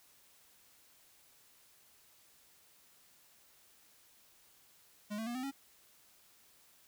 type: tone with pitch steps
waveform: square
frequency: 208.1 / 223 / 239 / 256.2 / 274.6 Hz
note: G#3 / A3 / A#3 / C4 / C#4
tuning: +4 / +23 / +43 / -36 / -16 cents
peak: -38 dBFS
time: 5.1-5.515 s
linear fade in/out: 20 ms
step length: 83 ms
effects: white hiss -65 dBFS RMS until 6.87 s